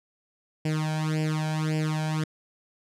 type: tone with flanger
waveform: sawtooth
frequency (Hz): 155.56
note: D#3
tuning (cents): 0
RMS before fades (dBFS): -27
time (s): 0.65-2.24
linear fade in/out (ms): 5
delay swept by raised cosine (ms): 0.39 to 1.28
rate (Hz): 1.8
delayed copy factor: +0.9
effects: low-pass 9000 Hz 12 dB/octave